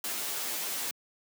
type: noise with comb filter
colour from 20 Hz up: white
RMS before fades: -34 dBFS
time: 0.04-0.91 s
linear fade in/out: 2 ms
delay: 11 ms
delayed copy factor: -0.9
effects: high-pass 200 Hz 12 dB/octave